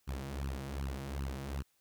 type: tone with flanger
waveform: sawtooth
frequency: 68.1 Hz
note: C#2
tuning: 30 cents flat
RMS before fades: -39 dBFS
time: 0.07-1.63 s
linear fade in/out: 20 ms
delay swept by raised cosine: 0.68 to 6.38 ms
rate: 2.6 Hz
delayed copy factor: +0.9
effects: white hiss -74 dBFS RMS until 1.8 s